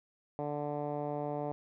10% pulse tone with low-pass filter, 146.83 Hz, D3, in tune, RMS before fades -36 dBFS, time 0.39-1.52 s, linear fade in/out 0 ms, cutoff 730 Hz, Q 1.8, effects none

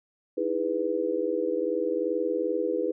sine chord, E major seventh, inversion third, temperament just, 309 / 329.6 / 412 / 494.4 Hz, D#4 / E4 / G#4 / B4, -12 / 0 / -14 / +2 cents, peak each -34 / -31 / -30 / -28 dBFS, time 0.37-2.92 s, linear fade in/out 10 ms, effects none

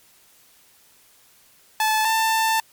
sawtooth tone pair in turn, 869 / 889.8 Hz, A5 / A5, -22 / +19 cents, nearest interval unison, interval 41 cents, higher second, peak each -14 dBFS, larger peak neither, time 1.8-2.05 / 2.05-2.6 s, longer second, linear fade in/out 2 ms, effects white hiss -55 dBFS RMS until 2.72 s + MP3 96 kbps

